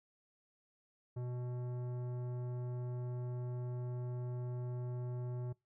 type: tone with tanh clipping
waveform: triangle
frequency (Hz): 123.47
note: B2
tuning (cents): 0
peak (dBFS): -40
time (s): 1.16-5.53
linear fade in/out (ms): 10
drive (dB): 18
effects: noise-tail reverb RT60 0.2 s tail -23 dB re dry